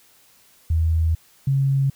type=tone pair in turn; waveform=sine; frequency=81 / 136.62 Hz; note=E2 / C#3; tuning=-30 / -25 cents; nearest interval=major sixth; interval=905 cents; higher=second; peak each=-16 dBFS; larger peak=neither; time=0.7-1.15 / 1.47-1.9 s; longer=first; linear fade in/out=5 ms; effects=white hiss -55 dBFS RMS until 1.95 s